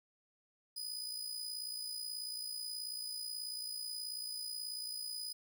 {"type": "tone with amplitude modulation", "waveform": "sawtooth", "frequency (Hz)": 4978, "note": "D#8", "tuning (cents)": 0, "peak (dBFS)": -35, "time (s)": [0.76, 5.33], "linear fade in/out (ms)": 10, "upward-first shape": "sine", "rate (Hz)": 58.4, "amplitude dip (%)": 55, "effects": []}